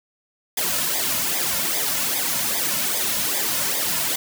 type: noise with flanger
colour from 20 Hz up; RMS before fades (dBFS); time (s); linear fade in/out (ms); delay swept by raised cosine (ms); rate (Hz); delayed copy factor
white; -23; 0.57-4.16; 5; 0.7 to 2.6; 2.5; -0.8
effects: none